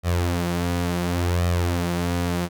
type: tone with flanger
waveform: sawtooth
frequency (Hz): 87.31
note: F2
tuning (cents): 0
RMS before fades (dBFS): -23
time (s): 0.03-2.49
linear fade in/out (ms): 50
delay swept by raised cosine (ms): 1.6 to 7.4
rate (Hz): 0.7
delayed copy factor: +0.6
effects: none